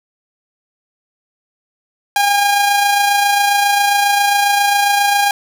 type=tone with amplitude modulation; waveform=sawtooth; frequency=810 Hz; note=G#5; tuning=43 cents flat; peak=-6 dBFS; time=2.16-5.31 s; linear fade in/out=2 ms; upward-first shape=sine; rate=27.4 Hz; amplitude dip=35%; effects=none